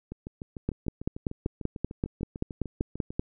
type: two click trains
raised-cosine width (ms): 3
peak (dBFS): -14 / -24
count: 14 / 21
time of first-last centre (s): 0.69-3.195 / 0.12-3.105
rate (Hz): 5.19 / 6.7
effects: none